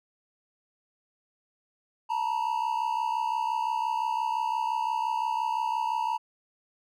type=tone pair together; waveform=triangle; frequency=889 / 954.8 Hz; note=A5 / A#5; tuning=+18 / +41 cents; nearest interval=minor second; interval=123 cents; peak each=-27 dBFS; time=2.09-6.18 s; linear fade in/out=20 ms; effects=none